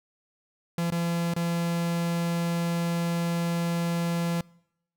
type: tone with dropouts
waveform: 45% pulse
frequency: 170 Hz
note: F3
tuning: 46 cents flat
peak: -25 dBFS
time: 0.78-4.41 s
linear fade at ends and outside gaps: 2 ms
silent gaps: 0.904-0.921 / 1.338-1.363 s
effects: noise-tail reverb RT60 0.8 s tail -25 dB re dry